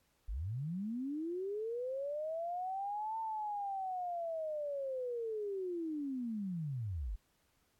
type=linear two-way sweep; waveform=sine; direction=up then down; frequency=41.14 to 900 to 41.14 Hz; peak=-36 dBFS; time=0.28-7.16 s; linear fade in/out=10 ms; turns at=3.19 s; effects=pink hiss -75 dBFS RMS until 7.79 s + AAC 64 kbps

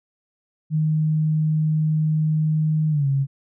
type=tone with pitch glide; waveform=sine; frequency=155.4 to 137.65 Hz; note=D#3 to C#3; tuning=-2 to -12 cents; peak=-17 dBFS; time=0.7-3.27 s; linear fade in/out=50 ms; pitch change=-210 cents; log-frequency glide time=2.9-3.07 s; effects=none

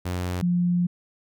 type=tone pair in turn; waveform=sawtooth / sine; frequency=89.9 / 176.1 Hz; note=F#2 / F3; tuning=-49 / +15 cents; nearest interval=octave; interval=1164 cents; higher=second; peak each=-22 / -19 dBFS; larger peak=second; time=0.05-0.42 / 0.42-0.87 s; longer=second; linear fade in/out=10 ms; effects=none

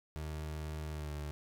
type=tone with pitch glide; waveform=30% pulse; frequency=76.9 to 74.15 Hz; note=D#2 to D2; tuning=-20 to +17 cents; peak=-36 dBFS; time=0.16-1.31 s; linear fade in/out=0 ms; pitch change=-63 cents; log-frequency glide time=0.92-1.08 s; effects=none

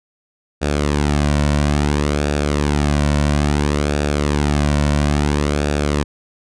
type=tone with flanger; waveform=sawtooth; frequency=73.2 Hz; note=D2; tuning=5 cents flat; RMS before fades=-17 dBFS; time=0.61-6.04 s; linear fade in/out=20 ms; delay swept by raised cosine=0.96 to 2.46 ms; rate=0.59 Hz; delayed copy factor=-0.55; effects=resampled to 22050 Hz

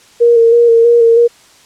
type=tone with vibrato; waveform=sine; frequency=466.2 Hz; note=A#4; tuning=in tune; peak=-4 dBFS; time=0.2-1.28 s; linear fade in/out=20 ms; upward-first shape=square; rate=3.1 Hz; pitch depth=23 cents each way; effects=white hiss -44 dBFS RMS until 1.65 s + low-pass 8000 Hz 12 dB/octave

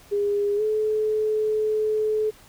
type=tone with pitch glide; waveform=sine; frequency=407.9 to 430.4 Hz; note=G#4 to A4; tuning=-31 to -38 cents; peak=-20 dBFS; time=0.11-2.31 s; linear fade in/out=20 ms; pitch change=+93 cents; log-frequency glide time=0.56-0.62 s; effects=pink hiss -51 dBFS RMS until 2.48 s

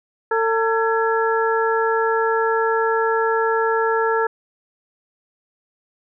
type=harmonic tone with a mistuned harmonic; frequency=450 Hz; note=A4; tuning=39 cents sharp; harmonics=1 / 2 / 3 / 4; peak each=-19 / -22 / -24 / -25 dBFS; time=0.31-4.27 s; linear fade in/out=5 ms; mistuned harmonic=4; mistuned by=-120 cents; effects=none

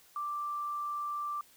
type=tone; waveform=sine; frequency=1176 Hz; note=D6; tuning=2 cents sharp; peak=-33 dBFS; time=0.16-1.41 s; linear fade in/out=2 ms; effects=white hiss -61 dBFS RMS until 1.56 s

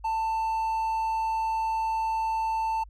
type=tone; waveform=triangle; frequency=890 Hz; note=A5; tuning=20 cents sharp; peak=-23 dBFS; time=0.04-2.84 s; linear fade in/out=10 ms; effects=added 50 Hz sine -45 dBFS peak until 2.89 s

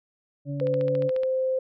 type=harmonic tone; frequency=141.9 Hz; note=C#3; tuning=41 cents sharp; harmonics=1 / 2 / 4; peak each=-29 / -34 / -39 dBFS; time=0.45-1.11 s; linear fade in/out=50 ms
type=click train; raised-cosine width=0.3 ms; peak=-24 dBFS; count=10; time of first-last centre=0.6-1.234 s; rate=14.2 Hz
type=tone with pitch glide; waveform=sine; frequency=510 to 520.7 Hz; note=C5 to C5; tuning=-44 to -8 cents; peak=-22 dBFS; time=0.61-1.59 s; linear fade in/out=5 ms; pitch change=+36 cents; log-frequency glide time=0.96-1.21 s
effects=none

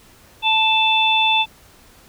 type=harmonic tone; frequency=880 Hz; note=A5; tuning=in tune; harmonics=1 / 3 / 4; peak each=-18 / -18 / -18 dBFS; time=0.42-1.46 s; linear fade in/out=50 ms; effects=pink hiss -49 dBFS RMS until 2.08 s

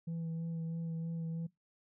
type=tone with vibrato; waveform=sine; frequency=164.81 Hz; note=E3; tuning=in tune; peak=-33 dBFS; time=0.07-1.47 s; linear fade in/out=10 ms; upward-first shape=sine; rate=3.1 Hz; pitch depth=17 cents each way; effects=noise-tail reverb RT60 0.2 s tail -23 dB re dry + tanh soft clip ceiling -35 dBFS

